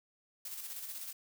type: noise with tremolo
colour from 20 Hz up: blue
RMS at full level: -42 dBFS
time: 0.45-1.13 s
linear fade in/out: 5 ms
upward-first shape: square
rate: 16 Hz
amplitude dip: 40%
effects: none